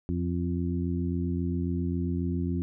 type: harmonic tone with a mistuned harmonic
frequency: 87.4 Hz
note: F2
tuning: 2 cents sharp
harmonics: 1 / 2 / 3 / 4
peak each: -30 / -31 / -32 / -37 dBFS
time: 0.09-2.62 s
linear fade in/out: 0 ms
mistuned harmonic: 4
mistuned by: -19 cents
effects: none